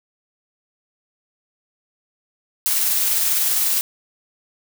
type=noise with tremolo; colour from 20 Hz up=blue; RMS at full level=-18 dBFS; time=2.66-3.81 s; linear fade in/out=0 ms; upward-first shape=sine; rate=20 Hz; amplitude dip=25%; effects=none